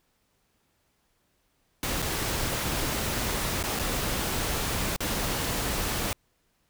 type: noise with dropouts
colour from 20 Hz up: pink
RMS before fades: -29 dBFS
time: 1.83-6.13 s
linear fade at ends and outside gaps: 1 ms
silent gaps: 2.02-2.024 / 3.628-3.638 / 3.791-3.795 / 4.963-5.005 s
effects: pink hiss -71 dBFS RMS until 6.69 s